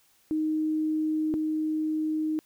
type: tone pair in turn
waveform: sine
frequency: 311.2 / 311.2 Hz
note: D#4 / D#4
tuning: 0 / 0 cents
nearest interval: unison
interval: 0 cents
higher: neither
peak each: -24 / -25 dBFS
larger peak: first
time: 0.31-1.34 / 1.34-2.39 s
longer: second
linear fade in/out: 0 ms
effects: white hiss -64 dBFS RMS until 2.45 s